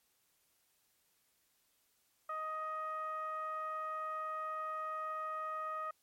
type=tone with low-pass filter; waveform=15% pulse; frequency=626 Hz; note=D#5; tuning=10 cents sharp; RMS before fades=-40 dBFS; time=2.29-5.91 s; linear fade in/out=5 ms; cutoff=1300 Hz; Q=3.7; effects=white hiss -75 dBFS RMS until 6.02 s + MP3 64 kbps